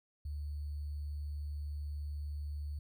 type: tone with sample-and-hold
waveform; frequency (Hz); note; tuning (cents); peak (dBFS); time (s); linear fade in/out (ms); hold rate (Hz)
sine; 73.42; D2; 0; -37; 0.25-2.79; 5; 4410
effects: none